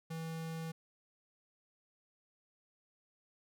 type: tone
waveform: square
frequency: 162.7 Hz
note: E3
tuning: 22 cents flat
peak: -40 dBFS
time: 0.1-0.72 s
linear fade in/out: 10 ms
effects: none